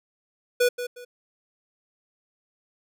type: tone with echo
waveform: square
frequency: 490 Hz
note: B4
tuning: 14 cents flat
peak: -18 dBFS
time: 0.6-0.69 s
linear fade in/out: 10 ms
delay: 180 ms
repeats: 2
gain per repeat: -11 dB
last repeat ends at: 1.05 s
effects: none